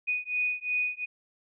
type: beating tone pair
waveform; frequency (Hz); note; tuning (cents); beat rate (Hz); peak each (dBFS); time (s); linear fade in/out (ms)
sine; 2479 / 2481.8; D#7 / D#7; -7 / -5; 2.8; -30; 0.07-1.06; 20
effects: none